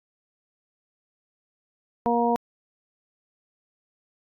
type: harmonic tone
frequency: 236.3 Hz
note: A#3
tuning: 24 cents sharp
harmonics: 1 / 2 / 3 / 4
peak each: -25 / -25 / -25 / -25 dBFS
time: 2.06-2.36 s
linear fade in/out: 0 ms
effects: AAC 64 kbps